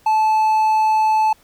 triangle tone, 870 Hz, A5, 20 cents flat, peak -11 dBFS, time 0.06-1.33 s, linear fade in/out 5 ms, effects pink hiss -54 dBFS RMS until 1.43 s

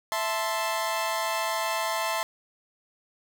sawtooth chord, A minor, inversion second, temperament equal, 659.3 / 880 / 1046.5 Hz, E5 / A5 / C6, 0 / 0 / 0 cents, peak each -27 dBFS, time 0.12-2.23 s, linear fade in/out 0 ms, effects none

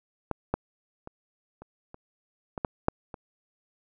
clicks, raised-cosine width 1 ms, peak -14 / -11 / -26 / -30 / -29 / -19 / -12 / -7 / -24 dBFS, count 9, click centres 0.313 / 0.54 / 1.074 / 1.62 / 1.944 / 2.578 / 2.648 / 2.884 / 3.142 s, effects none

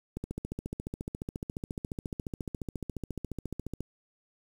click train, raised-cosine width 3 ms, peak -22 dBFS, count 53, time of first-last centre 0.17-3.806 s, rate 14.3 Hz, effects 8-bit

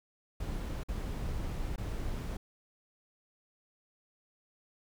brown noise with dropouts, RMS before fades -36 dBFS, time 0.4-2.37 s, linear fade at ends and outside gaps 5 ms, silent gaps 0.835-0.885 / 1.761-1.779 s, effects none

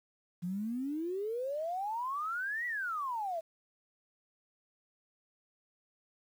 sine exponential two-way sweep, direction up then down, 170 to 1975.5 to 631 Hz, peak -33 dBFS, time 0.42-3.41 s, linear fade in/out 20 ms, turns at 2.66 s, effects 10-bit

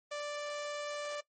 sawtooth tone, 587.3 Hz, D5, in tune, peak -33 dBFS, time 0.11-1.21 s, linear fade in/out 10 ms, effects noise-tail reverb RT60 0.1 s tail -18 dB re dry + MP3 32 kbps

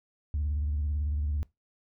sine tone with vibrato, 73.8 Hz, D2, 9 cents sharp, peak -25 dBFS, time 0.34-1.43 s, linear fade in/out 0 ms, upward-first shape square, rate 18 Hz, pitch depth 84 cents each way, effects noise-tail reverb RT60 0.2 s tail -23 dB re dry + tanh soft clip ceiling -24 dBFS

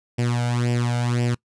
sawtooth tone with flanger, 120.8 Hz, B2, 38 cents flat, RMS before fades -22 dBFS, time 0.18-1.35 s, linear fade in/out 10 ms, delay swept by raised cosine 0.38 to 1.38 ms, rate 1.9 Hz, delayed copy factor +0.75, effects noise-tail reverb RT60 0.1 s tail -23 dB re dry + resampled to 22050 Hz

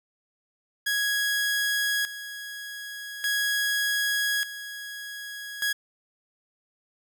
sawtooth tone with tremolo, 1661.2 Hz, G#6, in tune, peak -20 dBFS, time 0.86-5.73 s, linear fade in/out 10 ms, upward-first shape square, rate 0.42 Hz, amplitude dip 75%, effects none

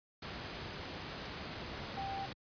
sine tone in noise, 784 Hz, G5, in tune, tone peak -38 dBFS, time 1.97-2.26 s, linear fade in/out 5 ms, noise pink, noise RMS -43 dBFS, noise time 0.22-2.33 s, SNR +2 dB, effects high-pass 60 Hz 12 dB/octave + resampled to 11025 Hz

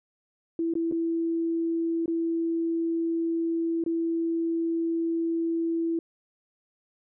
sine tone with dropouts, 331.6 Hz, E4, 10 cents sharp, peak -24 dBFS, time 0.59-5.99 s, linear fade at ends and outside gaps 2 ms, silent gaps 0.738-0.753 / 0.914-0.922 / 2.059-2.079 / 3.839-3.862 s, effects none

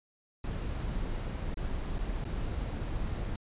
brown noise with dropouts, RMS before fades -34 dBFS, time 0.44-3.36 s, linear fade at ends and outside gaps 2 ms, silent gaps 1.543-1.571 / 1.985-1.989 / 2.242-2.251 s, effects resampled to 8000 Hz

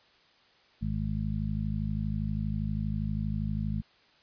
harmonic tone, 52.5 Hz, G#1, 19 cents sharp, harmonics 1 / 2 / 3 / 4, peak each -34 / -34 / -34 / -34 dBFS, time 0.81-3.82 s, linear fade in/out 20 ms, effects white hiss -62 dBFS RMS until 4.22 s + resampled to 11025 Hz

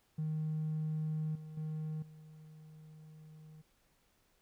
triangle tone with level steps, 155.56 Hz, D#3, in tune, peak -30 / -43 / -34 / -50 dBFS, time 0.18-3.62 s, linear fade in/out 10 ms, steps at 1.35 / 1.57 / 2.02 s, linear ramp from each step 5 ms, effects tanh soft clip ceiling -30 dBFS + pink hiss -73 dBFS RMS until 4.41 s

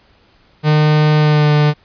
45% pulse tone with pitch glide, 152.1 to 149.14 Hz, D#3 to D3, -39 to +27 cents, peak -9 dBFS, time 0.63-1.74 s, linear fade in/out 50 ms, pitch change -34 cents, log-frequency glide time 1.17-1.5 s, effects pink hiss -52 dBFS RMS until 1.84 s + resampled to 11025 Hz

